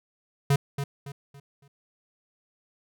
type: tone with echo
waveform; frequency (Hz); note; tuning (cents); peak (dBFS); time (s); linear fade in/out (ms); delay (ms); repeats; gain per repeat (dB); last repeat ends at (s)
square; 140.3; C#3; +21; -19; 0.5-0.56; 5; 280; 4; -9; 1.68
effects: none